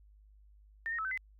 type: tone with pitch steps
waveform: sine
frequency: 1811 / 1860 / 1302 / 1534 / 2035 Hz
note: A6 / A#6 / E6 / G6 / C7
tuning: +49 / -4 / -22 / -38 / -49 cents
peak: -33 dBFS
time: 0.86-1.175 s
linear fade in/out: 0 ms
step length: 63 ms
effects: added 51 Hz sine -57 dBFS peak until 1.39 s